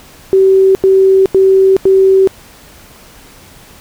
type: tone bursts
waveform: sine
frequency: 383.6 Hz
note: G4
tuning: 37 cents flat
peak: -4 dBFS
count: 4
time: 0.33-2.274 s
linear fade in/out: 0 ms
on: 420 ms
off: 88 ms
effects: pink hiss -39 dBFS RMS until 3.8 s